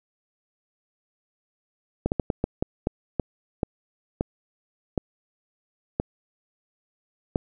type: slowing click train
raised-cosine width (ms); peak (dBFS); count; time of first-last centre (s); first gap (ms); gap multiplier
2; -9; 13; 2.06-7.358; 59; 1.33
effects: none